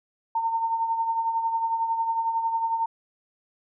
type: tone with tremolo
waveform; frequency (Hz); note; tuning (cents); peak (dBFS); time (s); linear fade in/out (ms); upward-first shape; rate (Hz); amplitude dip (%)
sine; 910; A#5; -42; -20; 0.35-2.86; 5; triangle; 11; 60
effects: none